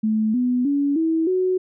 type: tone with pitch steps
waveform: sine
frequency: 217.4 / 248.3 / 283.6 / 323.9 / 369.9 Hz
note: A3 / B3 / C#4 / E4 / F#4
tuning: -21 / +9 / +40 / -30 / 0 cents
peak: -17 dBFS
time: 0.03-1.58 s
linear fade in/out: 10 ms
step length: 310 ms
effects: none